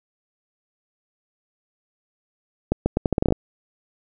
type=accelerating click train; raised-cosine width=2 ms; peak=-5 dBFS; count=11; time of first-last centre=2.72-3.324 s; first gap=140 ms; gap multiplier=0.79; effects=none